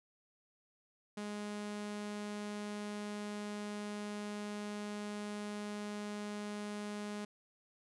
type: tone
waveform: sawtooth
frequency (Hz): 207.7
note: G#3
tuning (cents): 0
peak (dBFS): -36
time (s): 1.17-7.25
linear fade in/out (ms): 5
effects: resampled to 24000 Hz